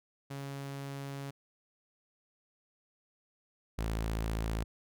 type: tone pair in turn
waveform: sawtooth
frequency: 138.8 / 55.08 Hz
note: C#3 / A1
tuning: +3 / +3 cents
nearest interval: octave + major third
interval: 1600 cents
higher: first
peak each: -35 / -28 dBFS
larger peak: second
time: 0.3-1.31 / 3.78-4.64 s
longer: first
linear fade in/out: 10 ms
effects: none